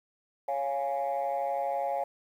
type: chord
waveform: sine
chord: Db major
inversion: none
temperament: equal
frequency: 554.4 / 698.5 / 830.6 Hz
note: Db5 / F5 / Ab5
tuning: 0 / 0 / 0 cents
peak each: -31 dBFS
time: 0.48-2.04 s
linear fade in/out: 5 ms
effects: tanh soft clip ceiling -23 dBFS + 10-bit